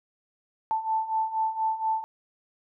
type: beating tone pair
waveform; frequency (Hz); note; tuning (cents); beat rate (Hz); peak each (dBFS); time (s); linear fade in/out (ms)
sine; 880 / 884.2; A5 / A5; 0 / +8; 4.2; -30 / -26; 0.71-2.04; 0
effects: none